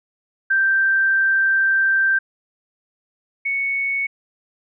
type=tone pair in turn; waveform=sine; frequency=1568 / 2217 Hz; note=G6 / C#7; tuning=0 / 0 cents; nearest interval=tritone; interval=600 cents; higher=second; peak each=-14 / -19 dBFS; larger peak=first; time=0.5-2.19 / 3.45-4.07 s; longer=first; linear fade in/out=10 ms; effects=none